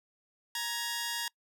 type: tone pair together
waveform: 10% pulse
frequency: 938.9 / 1673 Hz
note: A#5 / G#6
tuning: +12 / +12 cents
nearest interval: minor seventh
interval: 1000 cents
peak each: -27 dBFS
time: 0.55-1.28 s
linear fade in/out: 2 ms
effects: noise-tail reverb RT60 0.1 s tail -25 dB re dry